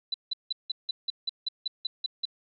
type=tone bursts; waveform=sine; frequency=3982 Hz; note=B7; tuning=14 cents sharp; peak=-26 dBFS; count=12; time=0.12-2.254 s; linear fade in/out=5 ms; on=22 ms; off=170 ms; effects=none